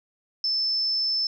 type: tone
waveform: sine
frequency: 5274 Hz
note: E8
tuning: in tune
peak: -22 dBFS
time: 0.44-1.27 s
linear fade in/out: 2 ms
effects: 10-bit